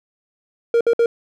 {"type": "tone bursts", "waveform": "triangle", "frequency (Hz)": 467, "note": "A#4", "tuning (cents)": 3, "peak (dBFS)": -10, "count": 3, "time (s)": [0.74, 1.06], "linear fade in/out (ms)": 2, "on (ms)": 68, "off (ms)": 58, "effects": []}